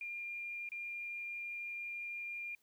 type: tone with dropouts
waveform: sine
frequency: 2402 Hz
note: D7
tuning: 38 cents sharp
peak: -40 dBFS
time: 0.01-2.55 s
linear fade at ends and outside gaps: 2 ms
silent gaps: 0.69-0.718 s
effects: white hiss -75 dBFS RMS until 2.62 s